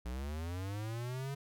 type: linear sweep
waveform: square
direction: up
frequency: 57.9 to 140.9 Hz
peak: -38 dBFS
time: 0.05-1.35 s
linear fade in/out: 10 ms
effects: none